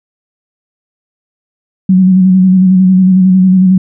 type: tone with vibrato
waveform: sine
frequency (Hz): 186.3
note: F#3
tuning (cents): +12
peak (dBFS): -3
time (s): 1.89-3.78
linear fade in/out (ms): 5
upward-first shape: square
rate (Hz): 11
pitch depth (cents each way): 29
effects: none